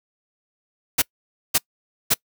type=noise bursts; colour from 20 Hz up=white; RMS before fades=-17 dBFS; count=3; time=0.98-2.143 s; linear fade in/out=10 ms; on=41 ms; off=520 ms; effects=noise-tail reverb RT60 0.1 s tail -26 dB re dry